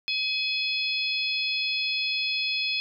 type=harmonic tone; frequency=846 Hz; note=G#5; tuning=32 cents sharp; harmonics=3 / 4 / 5 / 6; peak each=-28 / -30 / -32 / -34 dBFS; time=0.08-2.8 s; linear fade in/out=0 ms; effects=none